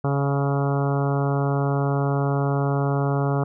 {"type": "harmonic tone", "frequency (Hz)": 140, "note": "C#3", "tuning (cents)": 18, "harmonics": [1, 2, 3, 4, 5, 6, 7, 8, 9, 10], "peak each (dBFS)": [-21, -29, -28, -32, -31, -34, -37, -36, -36, -39], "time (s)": [0.04, 3.44], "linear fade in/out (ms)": 5, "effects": []}